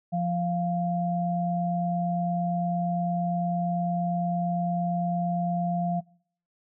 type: tone pair together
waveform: sine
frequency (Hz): 174.25 / 697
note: F3 / F5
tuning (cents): -4 / -4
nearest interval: 2 octaves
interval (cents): 2400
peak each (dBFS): -26 / -28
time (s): 0.12-6.01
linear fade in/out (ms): 20
effects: noise-tail reverb RT60 0.6 s tail -24 dB re dry